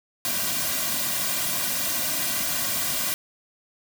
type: noise with comb filter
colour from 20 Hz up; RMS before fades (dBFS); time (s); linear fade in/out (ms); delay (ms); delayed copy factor
white; -26; 0.25-3.14; 0; 2.3; -1
effects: none